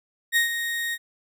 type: tone with ADSR envelope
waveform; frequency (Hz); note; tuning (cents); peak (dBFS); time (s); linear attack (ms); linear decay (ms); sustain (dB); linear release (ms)
35% pulse; 1864.7; A#6; 0; -15; 0.32-0.98; 44; 120; -9; 47
effects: none